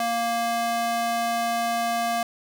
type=tone with high-pass filter; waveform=square; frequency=233.1 Hz; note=A#3; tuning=in tune; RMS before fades=-25 dBFS; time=0-2.23 s; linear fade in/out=2 ms; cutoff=560 Hz; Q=2; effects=none